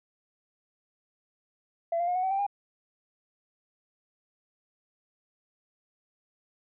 sine tone with pitch steps, 674 / 694.6 / 715.7 / 737.6 / 760 / 783.2 / 807.1 Hz, E5 / F5 / F5 / F#5 / F#5 / G5 / G#5, +38 / -10 / +42 / -6 / +46 / -2 / -50 cents, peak -24 dBFS, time 1.92-2.466 s, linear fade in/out 5 ms, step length 78 ms, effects tanh soft clip ceiling -21 dBFS

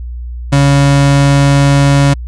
35% pulse tone, 140.4 Hz, C#3, 22 cents sharp, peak -4 dBFS, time 0.52-2.14 s, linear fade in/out 10 ms, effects added 60 Hz sine -20 dBFS peak until 2.27 s + resampled to 22050 Hz

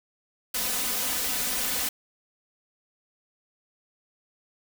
white noise with comb filter, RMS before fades -28 dBFS, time 0.54-1.89 s, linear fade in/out 5 ms, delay 4 ms, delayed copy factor +0.9, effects none

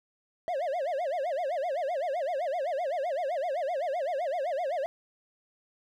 triangle tone with vibrato, 619 Hz, D#5, 9 cents flat, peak -26 dBFS, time 0.48-4.86 s, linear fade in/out 0 ms, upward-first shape sine, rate 7.8 Hz, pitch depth 280 cents each way, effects none

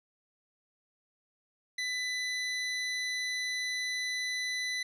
25% pulse tone, 1997 Hz, B6, 19 cents sharp, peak -28 dBFS, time 1.78-4.83 s, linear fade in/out 5 ms, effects resampled to 22050 Hz

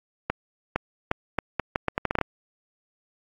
accelerating click train, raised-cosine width 0.5 ms, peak -8 dBFS, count 13, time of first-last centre 0.3-2.213 s, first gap 460 ms, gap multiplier 0.77, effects AAC 48 kbps

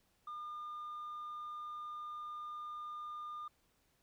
sine tone, 1209 Hz, D6, 50 cents sharp, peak -40 dBFS, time 0.27-3.48 s, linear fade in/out 5 ms, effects tanh soft clip ceiling -41 dBFS + pink hiss -75 dBFS RMS until 4.02 s

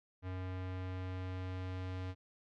square tone with low-pass filter sweep, 92.5 Hz, F#2, in tune, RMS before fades -41 dBFS, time 0.22-2.15 s, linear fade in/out 50 ms, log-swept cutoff 2400 to 3700 Hz, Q 0.9, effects none

